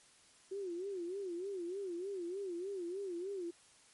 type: tone with vibrato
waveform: sine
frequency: 370 Hz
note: F#4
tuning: in tune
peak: -38 dBFS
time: 0.51-3.51 s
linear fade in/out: 10 ms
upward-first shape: sine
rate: 3.3 Hz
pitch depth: 150 cents each way
effects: white hiss -64 dBFS RMS until 3.93 s + MP3 48 kbps